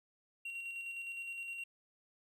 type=tone with tremolo; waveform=triangle; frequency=2750 Hz; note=F7; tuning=27 cents flat; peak=-38 dBFS; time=0.45-1.64 s; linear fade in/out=5 ms; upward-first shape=square; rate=9.7 Hz; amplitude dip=30%; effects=none